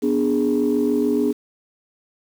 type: chord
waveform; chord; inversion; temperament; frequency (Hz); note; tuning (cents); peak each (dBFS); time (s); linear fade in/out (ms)
sine; G# diminished; first; equal; 246.9 / 293.7 / 415.3; B3 / D4 / G#4; 0 / 0 / 0; -20; 0.02-1.33; 20
effects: tanh soft clip ceiling -10 dBFS + 7-bit